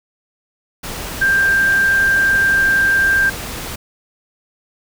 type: tone in noise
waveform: sine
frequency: 1583 Hz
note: G6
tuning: 17 cents sharp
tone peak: -11 dBFS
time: 1.21-3.3 s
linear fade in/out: 10 ms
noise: pink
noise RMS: -27 dBFS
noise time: 0.83-3.76 s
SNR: +13 dB
effects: none